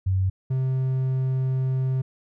sine / triangle tone pair in turn, 94.6 / 130.89 Hz, F#2 / C3, +39 / +1 cents, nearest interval tritone, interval 562 cents, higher second, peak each -19 dBFS, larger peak neither, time 0.06-0.3 / 0.5-2.02 s, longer second, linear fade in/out 10 ms, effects none

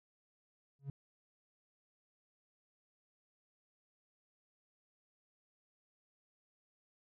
triangle tone with exponential growth, 138.7 Hz, C#3, 1 cent sharp, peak -32 dBFS, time 0.79-0.9 s, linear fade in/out 2 ms, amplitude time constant 22 ms, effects tanh soft clip ceiling -32 dBFS

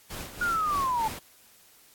pink noise with tremolo, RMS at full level -37 dBFS, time 0.1-1.19 s, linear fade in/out 5 ms, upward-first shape sine, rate 3.3 Hz, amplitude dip 60%
sine linear sweep, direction down, 1454 to 860 Hz, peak -24 dBFS, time 0.41-1.08 s, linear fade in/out 5 ms
effects white hiss -57 dBFS RMS until 1.94 s + AAC 64 kbps

